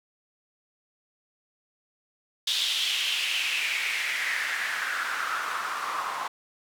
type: noise with band-pass filter sweep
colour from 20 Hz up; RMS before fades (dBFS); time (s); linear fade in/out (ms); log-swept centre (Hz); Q
white; -29; 2.47-6.28; 5; 3600 to 1000; 4
effects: none